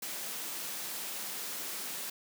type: high-pass noise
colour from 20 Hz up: white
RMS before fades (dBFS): -39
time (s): 0.02-2.1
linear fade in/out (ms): 5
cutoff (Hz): 150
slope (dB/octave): 96
effects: none